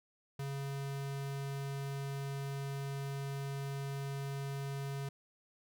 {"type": "tone", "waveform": "square", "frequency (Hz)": 138.59, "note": "C#3", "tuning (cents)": 0, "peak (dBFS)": -38, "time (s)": [0.39, 5.09], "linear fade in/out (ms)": 5, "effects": []}